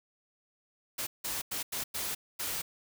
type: noise bursts at uneven times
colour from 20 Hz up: white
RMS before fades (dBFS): -35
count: 6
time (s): 0.98-1.07 / 1.24-1.42 / 1.51-1.63 / 1.72-1.84 / 1.94-2.15 / 2.39-2.62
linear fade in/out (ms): 10
effects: none